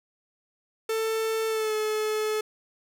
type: tone with pitch glide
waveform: 45% pulse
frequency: 444.3 to 430.2 Hz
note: A4 to A4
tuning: +17 to -39 cents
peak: -25 dBFS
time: 0.89-2.41 s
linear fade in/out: 5 ms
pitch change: -56 cents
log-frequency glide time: 1.48-1.74 s
effects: none